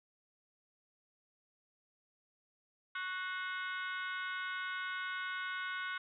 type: harmonic tone with a mistuned harmonic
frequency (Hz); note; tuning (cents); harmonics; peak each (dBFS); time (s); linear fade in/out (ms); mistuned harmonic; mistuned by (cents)
370; F#4; 0; 3 / 4 / 5 / 6 / 7 / 8 / 9 / 10; -44 / -39 / -53 / -46 / -56 / -52 / -54 / -52; 2.95-5.98; 5; 6; -51
effects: none